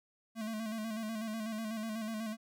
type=tone with vibrato; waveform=square; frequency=220 Hz; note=A3; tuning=in tune; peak=-37 dBFS; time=0.35-2.37 s; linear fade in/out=50 ms; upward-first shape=square; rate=8.1 Hz; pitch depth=45 cents each way; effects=none